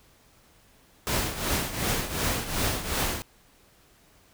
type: noise with tremolo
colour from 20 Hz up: pink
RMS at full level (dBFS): -25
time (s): 1.07-3.22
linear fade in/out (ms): 0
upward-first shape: triangle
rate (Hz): 2.7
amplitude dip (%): 75
effects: pink hiss -59 dBFS RMS until 4.33 s